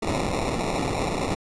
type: noise with sample-and-hold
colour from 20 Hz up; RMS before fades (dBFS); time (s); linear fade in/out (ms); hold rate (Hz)
violet; -26; 0.02-1.35; 5; 1575
effects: resampled to 22050 Hz

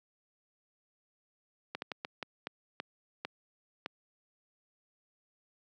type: slowing click train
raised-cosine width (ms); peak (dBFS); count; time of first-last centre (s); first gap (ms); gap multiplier
0.3; -20; 9; 1.75-3.861; 71; 1.36
effects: high-pass 200 Hz 12 dB/octave

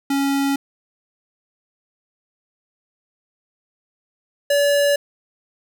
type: tone pair in turn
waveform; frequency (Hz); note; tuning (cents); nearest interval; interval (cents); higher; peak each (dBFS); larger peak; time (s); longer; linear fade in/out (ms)
square; 277.2 / 572.6; C#4 / D5; 0 / -44; octave + minor second; 1256; second; -18 / -15; second; 0.1-0.56 / 4.5-4.96; neither; 5
effects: none

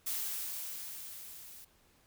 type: noise with level ramp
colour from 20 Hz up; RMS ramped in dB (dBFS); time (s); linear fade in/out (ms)
blue; -35 to -52; 0.06-1.65; 10
effects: pink hiss -67 dBFS RMS until 2.06 s

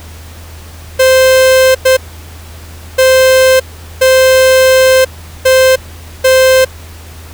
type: tone bursts at uneven times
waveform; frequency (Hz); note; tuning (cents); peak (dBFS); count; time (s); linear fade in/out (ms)
45% pulse; 521; C5; -7; -4; 6; 0.99-1.75 / 1.85-1.97 / 2.98-3.6 / 4.01-5.05 / 5.45-5.76 / 6.24-6.65; 10
effects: added 81 Hz sine -29 dBFS peak until 7.33 s + pink hiss -35 dBFS RMS until 7.33 s

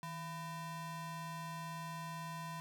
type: ring-modulated tone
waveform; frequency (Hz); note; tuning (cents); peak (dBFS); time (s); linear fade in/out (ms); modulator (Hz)
square; 420; G#4; +19; -40; 0.03-2.6; 0; 581
effects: none

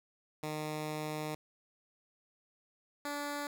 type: tone pair in turn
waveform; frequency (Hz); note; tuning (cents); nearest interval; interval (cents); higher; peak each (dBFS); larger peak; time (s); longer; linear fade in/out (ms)
10% pulse; 153.3 / 289.4; D#3 / D4; -25 / -25; major seventh; 1100; second; -28; neither; 0.43-1.35 / 3.05-3.47; first; 2
effects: none

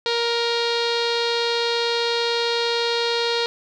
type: tone with low-pass filter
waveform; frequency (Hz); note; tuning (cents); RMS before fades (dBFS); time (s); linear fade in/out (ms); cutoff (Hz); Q
sawtooth; 468.9; A#4; +10; -22; 0.06-3.46; 0; 4100; 5.4
effects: none

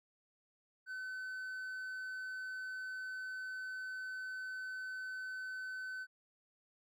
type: tone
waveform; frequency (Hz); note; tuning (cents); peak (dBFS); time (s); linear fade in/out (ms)
triangle; 1518; F#6; +44; -39; 0.86-6.07; 50
effects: none

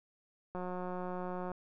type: click train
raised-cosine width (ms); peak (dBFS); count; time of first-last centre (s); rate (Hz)
1; -27; 176; 0.55-1.517; 181
effects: none

